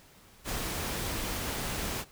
pink noise, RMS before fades -34 dBFS, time 0.44-2.05 s, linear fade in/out 50 ms, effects pink hiss -57 dBFS RMS until 2.11 s

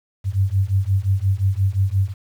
sine beating tone pair, 94.2 / 99.9 Hz, F#2 / G2, +32 / +33 cents, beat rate 5.7 Hz, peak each -19 dBFS, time 0.24-2.14 s, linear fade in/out 50 ms, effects 8-bit

